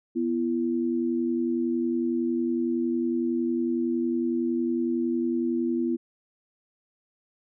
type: tone pair together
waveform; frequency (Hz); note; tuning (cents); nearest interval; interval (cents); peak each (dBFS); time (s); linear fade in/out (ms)
sine; 246.3 / 337.2; B3 / E4; -5 / +39; perfect fourth; 544; -26; 0.15-5.97; 20
effects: none